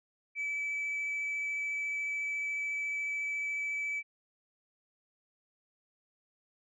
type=tone with vibrato; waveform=sine; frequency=2302 Hz; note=D7; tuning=35 cents flat; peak=-30 dBFS; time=0.35-4.03 s; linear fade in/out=50 ms; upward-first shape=triangle; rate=14 Hz; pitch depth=10 cents each way; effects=tanh soft clip ceiling -30 dBFS